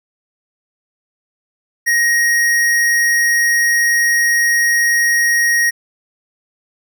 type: tone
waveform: square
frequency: 1879 Hz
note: A#6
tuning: 13 cents sharp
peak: -12 dBFS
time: 1.86-5.71 s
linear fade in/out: 20 ms
effects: none